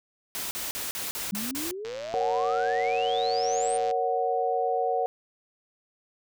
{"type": "noise bursts", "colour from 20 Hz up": "white", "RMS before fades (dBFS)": -33, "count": 7, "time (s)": [0.35, 1.71], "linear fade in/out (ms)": 0, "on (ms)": 160, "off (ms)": 40}
{"type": "exponential sweep", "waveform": "sine", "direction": "up", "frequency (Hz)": [192.4, 9220], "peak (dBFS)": -33, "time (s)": [1.32, 3.78], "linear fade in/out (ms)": 20}
{"type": "click train", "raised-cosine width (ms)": 0.2, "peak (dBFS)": -24, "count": 236, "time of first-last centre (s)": [1.85, 3.911], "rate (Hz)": 114}
{"type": "chord", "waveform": "sine", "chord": "F# major", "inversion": "first", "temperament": "equal", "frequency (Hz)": [466.2, 554.4, 740], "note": ["A#4", "C#5", "F#5"], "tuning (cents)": [0, 0, 0], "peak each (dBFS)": [-28, -31, -26], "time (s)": [2.14, 5.06], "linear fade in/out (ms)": 0}
{"effects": []}